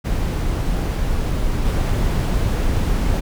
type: noise with level steps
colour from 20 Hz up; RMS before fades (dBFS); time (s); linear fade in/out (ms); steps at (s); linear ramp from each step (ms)
brown; -20 / -18; 0.04-3.21; 20; 1.65; 5
effects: none